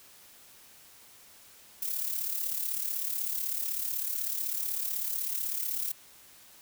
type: noise with amplitude modulation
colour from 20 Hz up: violet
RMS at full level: -30 dBFS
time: 1.82-5.92 s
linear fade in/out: 5 ms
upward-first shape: sine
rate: 36 Hz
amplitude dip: 60%
effects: white hiss -55 dBFS RMS until 6.61 s